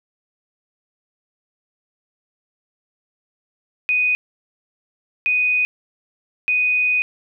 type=tone bursts at uneven times; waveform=sine; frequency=2489 Hz; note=D#7; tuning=in tune; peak=-15 dBFS; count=3; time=3.89-4.15 / 5.26-5.65 / 6.48-7.02 s; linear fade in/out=0 ms; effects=none